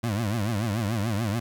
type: tone with vibrato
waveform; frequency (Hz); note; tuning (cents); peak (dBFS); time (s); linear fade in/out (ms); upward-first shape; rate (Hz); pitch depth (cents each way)
25% pulse; 108.2; A2; -29; -21; 0.03-1.4; 10; triangle; 6.9; 210
effects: 10-bit